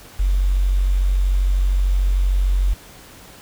sine tone with quantisation, 46.58 Hz, F#1, 12 cents sharp, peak -14 dBFS, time 0.19-2.74 s, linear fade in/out 10 ms, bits 7, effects pink hiss -43 dBFS RMS until 3.41 s

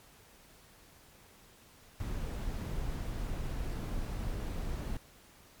brown noise, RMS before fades -36 dBFS, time 2-4.97 s, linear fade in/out 2 ms, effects pink hiss -59 dBFS RMS until 5.6 s + MP3 96 kbps

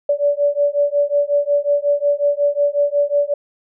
sine beating tone pair, 574 / 579.5 Hz, D5 / D5, -40 / -23 cents, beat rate 5.5 Hz, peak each -17 dBFS, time 0.09-3.34 s, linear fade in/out 5 ms, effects none

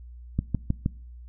click train, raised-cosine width 5 ms, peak -11 dBFS, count 4, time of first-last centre 0.39-0.861 s, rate 6.37 Hz, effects noise-tail reverb RT60 0.5 s tail -23 dB re dry + added 60 Hz sine -41 dBFS peak until 1.28 s

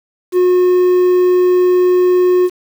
triangle tone with quantisation, 361.8 Hz, F#4, 39 cents flat, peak -6 dBFS, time 0.32-2.5 s, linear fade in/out 50 ms, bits 6, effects none

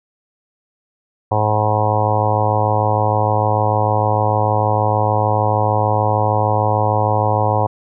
harmonic tone, 106.6 Hz, G#2, 46 cents sharp, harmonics 1 / 2 / 3 / 4 / 5 / 6 / 7 / 8 / 9 / 10, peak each -18 / -30 / -29 / -26 / -21 / -26 / -20 / -23 / -21 / -28 dBFS, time 1.31-7.67 s, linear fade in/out 10 ms, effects none

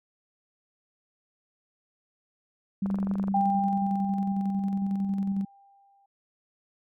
sine tone with tremolo, 196 Hz, G3, in tune, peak -24 dBFS, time 2.82-5.45 s, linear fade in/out 5 ms, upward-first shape square, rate 11 Hz, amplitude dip 30%
click train, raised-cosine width 1 ms, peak -23 dBFS, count 11, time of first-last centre 2.86-3.282 s, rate 23.7 Hz
sine tone with exponential decay, 795 Hz, G5, 24 cents sharp, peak -21 dBFS, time 3.34-6.06 s, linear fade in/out 5 ms, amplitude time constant 590 ms
effects none

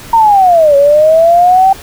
sine linear two-way sweep, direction down then up, 932.3 to 554.4 to 779 Hz, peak -3 dBFS, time 0.13-1.73 s, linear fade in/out 5 ms, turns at 0.76 s, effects pink hiss -31 dBFS RMS until 1.82 s

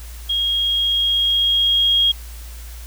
sine tone with level ramp, 3268 Hz, G#7, 29 cents flat, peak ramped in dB -17 to -12 dBFS, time 0.29-2.12 s, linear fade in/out 10 ms, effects added 58 Hz sine -32 dBFS peak until 2.86 s + white hiss -42 dBFS RMS until 2.86 s

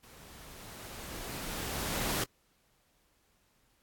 pink noise with level ramp, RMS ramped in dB -55 to -31 dBFS, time 0.03-2.24 s, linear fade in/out 5 ms, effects pink hiss -71 dBFS RMS until 3.82 s + AAC 64 kbps

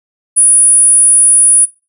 sine tone, 9780 Hz, D#9, 31 cents flat, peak -3 dBFS, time 0.36-1.66 s, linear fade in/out 20 ms, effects noise-tail reverb RT60 0.3 s tail -22 dB re dry

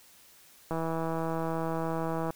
click train, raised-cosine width 1 ms, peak -19 dBFS, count 261, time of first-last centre 0.71-2.305 s, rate 163 Hz, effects white hiss -57 dBFS RMS until 2.35 s

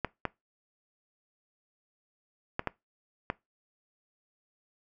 clicks, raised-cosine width 0.5 ms, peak -14 dBFS, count 5, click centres 0.047 / 0.253 / 2.594 / 2.673 / 3.301 s, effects noise-tail reverb RT60 0.2 s tail -21 dB re dry

